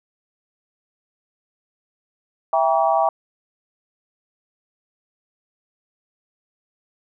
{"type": "chord", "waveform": "sine", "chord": "E diminished seventh", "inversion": "none", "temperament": "just", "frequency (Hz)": [659.3, 791.1, 949.3, 1139.2], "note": ["E5", "G5", "Bb5", "Db6"], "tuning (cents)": [0, 16, 31, 47], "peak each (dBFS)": [-19, -19, -23, -24], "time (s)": [2.53, 3.09], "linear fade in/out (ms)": 2, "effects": []}